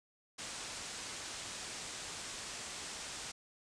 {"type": "low-pass noise", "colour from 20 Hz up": "white", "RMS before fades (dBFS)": -45, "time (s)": [0.38, 3.32], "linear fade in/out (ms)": 10, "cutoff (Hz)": 8700, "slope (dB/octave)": 48, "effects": []}